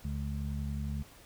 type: harmonic tone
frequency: 71 Hz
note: C#2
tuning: 42 cents sharp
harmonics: 1 / 2 / 3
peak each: -35 / -38 / -40 dBFS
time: 0.04-1.03 s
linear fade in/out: 10 ms
effects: pink hiss -56 dBFS RMS until 1.25 s